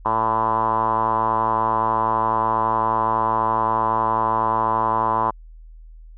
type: tone with low-pass filter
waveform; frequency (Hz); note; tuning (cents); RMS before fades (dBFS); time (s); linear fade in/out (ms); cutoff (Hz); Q
5% pulse; 111.9; A2; +30; -20; 0.05-5.31; 10; 1000; 7.2
effects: added 40 Hz sine -39 dBFS peak until 6.17 s